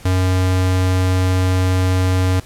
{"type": "tone", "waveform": "square", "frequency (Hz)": 92.5, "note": "F#2", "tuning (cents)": 0, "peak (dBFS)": -14, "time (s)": [0.05, 2.4], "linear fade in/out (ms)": 5, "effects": ["pink hiss -42 dBFS RMS until 2.45 s", "low-pass 12000 Hz 12 dB/octave"]}